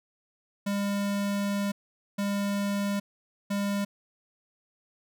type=tone bursts at uneven times; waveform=square; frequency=201.3 Hz; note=G3; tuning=46 cents sharp; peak=-27 dBFS; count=3; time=0.66-1.72 / 2.18-3 / 3.5-3.85 s; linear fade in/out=10 ms; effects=none